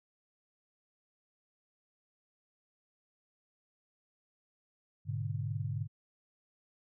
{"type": "chord", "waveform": "sine", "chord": "G# diminished", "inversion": "none", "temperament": "equal", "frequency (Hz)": [103.83, 123.47, 146.83], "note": ["G#2", "B2", "D3"], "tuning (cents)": [0, 0, 0], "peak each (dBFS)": [-36, -39, -38], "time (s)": [5.05, 5.88], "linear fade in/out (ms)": 50, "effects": []}